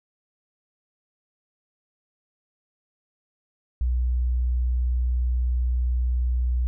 sine tone, 61.5 Hz, B1, 7 cents flat, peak -20 dBFS, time 3.81-6.67 s, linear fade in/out 0 ms, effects none

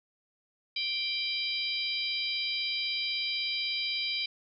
harmonic tone with a mistuned harmonic, 784 Hz, G5, in tune, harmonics 3 / 4 / 5 / 6, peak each -35 / -35 / -35 / -35 dBFS, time 0.76-4.26 s, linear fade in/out 5 ms, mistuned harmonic 6, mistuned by +48 cents, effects none

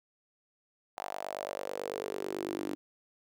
sawtooth tone with high-pass filter sweep, 49.06 Hz, G1, 2 cents sharp, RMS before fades -38 dBFS, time 0.97-2.75 s, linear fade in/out 0 ms, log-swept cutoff 760 to 300 Hz, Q 4.7, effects none

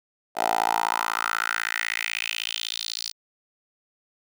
10% pulse tone with high-pass filter sweep, 56.1 Hz, A1, 34 cents sharp, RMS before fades -27 dBFS, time 0.35-3.13 s, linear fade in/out 50 ms, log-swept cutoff 650 to 4800 Hz, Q 4, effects none

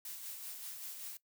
blue noise with tremolo, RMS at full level -44 dBFS, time 0.05-1.17 s, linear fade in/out 2 ms, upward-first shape sine, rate 5.2 Hz, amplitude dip 40%, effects noise-tail reverb RT60 0.1 s tail -19 dB re dry

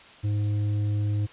sine tone with tanh clipping, 103.83 Hz, G#2, in tune, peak -24 dBFS, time 0.23-1.27 s, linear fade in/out 20 ms, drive 7 dB, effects white hiss -49 dBFS RMS until 1.32 s + resampled to 8000 Hz

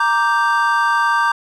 triangle chord, G minor, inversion first, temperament equal, 932.3 / 1174.7 / 1568 Hz, Bb5 / D6 / G6, 0 / 0 / 0 cents, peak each -16 dBFS, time 0-1.32 s, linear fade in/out 5 ms, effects none

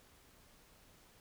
silence, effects pink hiss -64 dBFS RMS until 1.2 s

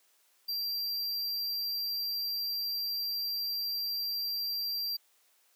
square tone, 4728 Hz, D8, 11 cents sharp, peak -32 dBFS, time 0.48-4.97 s, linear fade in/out 10 ms, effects white hiss -68 dBFS RMS until 5.55 s + high-pass 400 Hz 12 dB/octave

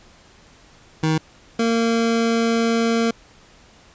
25% pulse tone pair in turn, 157.9 / 229.6 Hz, D#3 / A#3, +26 / -26 cents, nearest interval tritone, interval 648 cents, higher second, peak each -13 dBFS, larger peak neither, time 1.03-1.18 / 1.59-3.11 s, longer second, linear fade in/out 5 ms, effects pink hiss -50 dBFS RMS until 3.94 s + resampled to 16000 Hz

